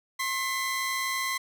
sawtooth tone pair together, 1068 / 2016 Hz, C6 / B6, +35 / +35 cents, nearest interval major seventh, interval 1100 cents, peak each -27 dBFS, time 0.19-1.38 s, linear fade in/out 10 ms, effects none

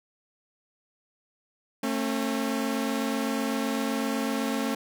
sawtooth tone pair together, 223.1 / 271 Hz, A3 / C#4, +24 / -39 cents, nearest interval minor third, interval 337 cents, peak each -25 dBFS, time 1.83-4.75 s, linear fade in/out 5 ms, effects none

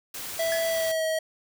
white noise, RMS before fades -36 dBFS, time 0.14-0.92 s, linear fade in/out 5 ms
square tone with pitch glide, 659.3 to 637.9 Hz, E5 to D#5, 0 to +43 cents, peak -25 dBFS, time 0.39-1.19 s, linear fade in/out 5 ms, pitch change -57 cents, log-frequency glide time 0.68-1.05 s
square tone with exponential decay, 1700 Hz, G#6, 40 cents sharp, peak -28 dBFS, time 0.52-0.75 s, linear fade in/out 0 ms, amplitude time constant 48 ms
effects none

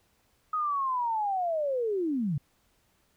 sine linear sweep, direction down, 1267 to 130 Hz, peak -26 dBFS, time 0.53-2.38 s, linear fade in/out 5 ms, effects pink hiss -69 dBFS RMS until 3.16 s

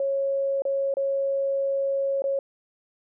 sine tone with dropouts, 549 Hz, C#5, 17 cents flat, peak -22 dBFS, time 0-2.39 s, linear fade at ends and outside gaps 2 ms, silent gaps 0.621-0.652 / 0.94-0.969 / 2.221-2.24 s, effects none

